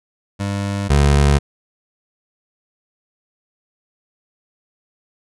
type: tone pair in turn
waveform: 25% pulse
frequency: 100 / 71.33 Hz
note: G2 / D2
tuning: +35 / -50 cents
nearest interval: tritone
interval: 585 cents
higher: first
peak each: -16 / -7 dBFS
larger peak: second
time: 0.39-0.89 / 0.89-1.39 s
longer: neither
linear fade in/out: 20 ms
effects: resampled to 24000 Hz